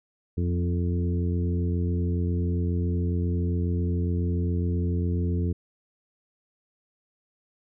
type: harmonic tone with a mistuned harmonic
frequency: 87.31 Hz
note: F2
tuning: in tune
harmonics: 1 / 2 / 3 / 4 / 5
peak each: -24 / -30 / -34 / -36 / -38 dBFS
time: 0.37-5.53 s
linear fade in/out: 10 ms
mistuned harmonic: 2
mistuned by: +21 cents
effects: none